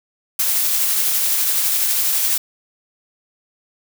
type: noise with tremolo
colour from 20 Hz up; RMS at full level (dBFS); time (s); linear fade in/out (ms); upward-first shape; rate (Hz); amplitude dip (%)
blue; -17; 0.39-2.38; 5; triangle; 12; 25
effects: none